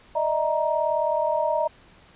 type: tone cluster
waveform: sine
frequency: 603 / 642 / 938 Hz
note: D5 / E5 / A#5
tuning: +46 / -46 / +11 cents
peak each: -25 dBFS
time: 0.15-1.68 s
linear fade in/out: 10 ms
effects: pink hiss -53 dBFS RMS until 2.15 s + resampled to 8000 Hz